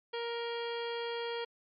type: harmonic tone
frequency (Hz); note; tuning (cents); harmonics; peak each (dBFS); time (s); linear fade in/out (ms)
468.5; A#4; +9; 1 / 2 / 3 / 4 / 5 / 6 / 7 / 9 / 10; -36 / -42 / -47 / -47 / -49 / -50 / -45 / -53 / -55; 0.13-1.45; 10
effects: MP3 96 kbps